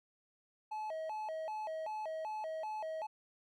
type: tone with vibrato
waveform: triangle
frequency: 740 Hz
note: F#5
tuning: in tune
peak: -36 dBFS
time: 0.71-3.07 s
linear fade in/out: 10 ms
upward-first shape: square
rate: 2.6 Hz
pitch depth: 260 cents each way
effects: none